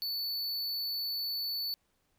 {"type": "tone", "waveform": "square", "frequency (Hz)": 4472, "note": "C#8", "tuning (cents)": 14, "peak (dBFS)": -33, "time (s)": [0.02, 1.74], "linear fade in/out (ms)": 0, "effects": ["pink hiss -75 dBFS RMS until 2.18 s"]}